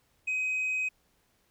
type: tone with tanh clipping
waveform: sine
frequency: 2522 Hz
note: D#7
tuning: 23 cents sharp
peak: -28 dBFS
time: 0.27-0.89 s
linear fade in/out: 10 ms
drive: 1 dB
effects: pink hiss -70 dBFS RMS until 1.5 s